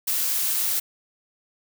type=noise; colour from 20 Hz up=blue; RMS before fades=-24 dBFS; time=0.07-0.8 s; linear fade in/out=10 ms; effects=none